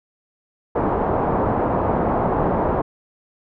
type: low-pass noise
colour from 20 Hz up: white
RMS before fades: -20 dBFS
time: 0.75-2.82 s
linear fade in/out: 10 ms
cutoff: 930 Hz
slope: 24 dB/octave
effects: none